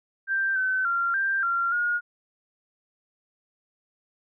sine tone with pitch steps, 1573 / 1524 / 1382 / 1580 / 1379 / 1434 Hz, G6 / G6 / F6 / G6 / F6 / F6, +6 / -49 / -19 / +13 / -22 / +45 cents, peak -22 dBFS, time 0.27-2.01 s, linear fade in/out 50 ms, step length 290 ms, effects none

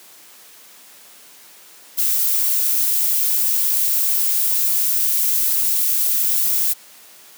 violet noise, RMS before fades -18 dBFS, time 1.97-6.74 s, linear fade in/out 20 ms, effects white hiss -45 dBFS RMS until 7.37 s + high-pass 200 Hz 12 dB/octave

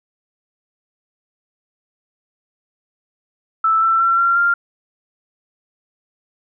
sine tone with pitch steps, 1318.5 / 1336.9 / 1355.6 / 1374.5 / 1393.7 Hz, E6 / E6 / E6 / F6 / F6, 0 / +24 / +48 / -28 / -4 cents, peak -12 dBFS, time 3.64-4.54 s, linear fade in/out 5 ms, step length 180 ms, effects none

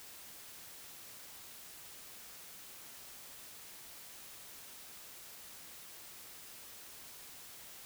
silence, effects white hiss -52 dBFS RMS until 7.85 s

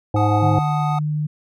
harmonic tone, 104.5 Hz, G#2, 11 cents sharp, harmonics 1 / 3 / 5 / 7 / 8, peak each -17 / -22 / -24 / -25 / -26 dBFS, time 0.14-0.59 s, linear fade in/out 5 ms
triangle chord, D# diminished, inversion first, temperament equal with one note detuned, 740 / 871.4 / 1244.5 Hz, F#5 / A5 / D#6, 0 / -17 / 0 cents, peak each -22 / -26 / -24 dBFS, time 0.16-0.99 s, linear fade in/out 5 ms
sine tone with pitch glide, 150 to 151.04 Hz, D3 to D3, +37 to +49 cents, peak -19 dBFS, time 0.42-1.27 s, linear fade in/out 10 ms, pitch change +12 cents, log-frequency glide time 0.54-1.11 s
effects none

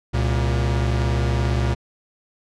45% pulse tone pair together, 68 / 118.62 Hz, C#2 / A#2, -33 / +31 cents, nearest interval minor seventh, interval 964 cents, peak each -21 / -21 dBFS, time 0.13-1.75 s, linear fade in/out 20 ms, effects low-pass 6000 Hz 12 dB/octave

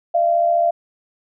sine tone pair together, 609.4 / 684 Hz, D#5 / F5, -36 / -36 cents, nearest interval major second, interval 200 cents, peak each -22 / -14 dBFS, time 0.14-0.71 s, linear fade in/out 10 ms, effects none

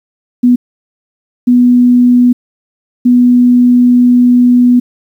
sine tone bursts at uneven times, 245.7 Hz, B3, 9 cents flat, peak -3 dBFS, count 3, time 0.43-0.56 / 1.47-2.33 / 3.05-4.8 s, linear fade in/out 10 ms, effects 7-bit

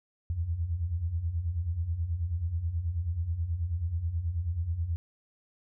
sine beating tone pair, 77.78 / 87.08 Hz, D#2 / F2, 0 / -5 cents, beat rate 9.3 Hz, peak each -35 / -29 dBFS, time 0.3-4.96 s, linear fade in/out 0 ms, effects none

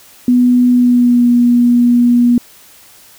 sine tone with pitch glide, 246.9 to 241.4 Hz, B3 to B3, 0 to -39 cents, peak -6 dBFS, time 0.28-2.38 s, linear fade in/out 2 ms, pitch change -39 cents, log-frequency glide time 0.7-1.27 s, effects white hiss -42 dBFS RMS until 3.18 s

